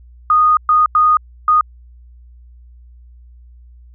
sine tone bursts at uneven times, 1236 Hz, D#6, 12 cents flat, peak -8 dBFS, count 4, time 0.3-0.57 / 0.69-0.86 / 0.95-1.17 / 1.48-1.61 s, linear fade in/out 2 ms, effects added 60 Hz sine -39 dBFS peak until 3.94 s

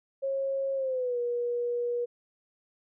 sine tone with pitch glide, 543 to 481 Hz, C#5 to B4, -36 to -46 cents, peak -27 dBFS, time 0.22-2.06 s, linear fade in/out 20 ms, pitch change -210 cents, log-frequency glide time 0.75-1.19 s, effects none

